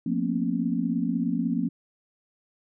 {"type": "tone cluster", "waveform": "sine", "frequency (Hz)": [176.4, 226.6, 243, 272.9], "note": ["F3", "A#3", "B3", "C#4"], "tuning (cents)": [18, -49, -28, -27], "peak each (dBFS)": -29, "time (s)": [0.06, 1.69], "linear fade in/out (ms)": 5, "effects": []}